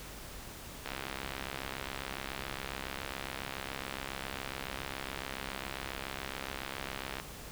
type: click train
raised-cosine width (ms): 0.3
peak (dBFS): -21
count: 427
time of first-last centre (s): 0.86-7.199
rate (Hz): 67.2
effects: added 50 Hz sine -54 dBFS peak until 7.51 s + pink hiss -47 dBFS RMS until 7.51 s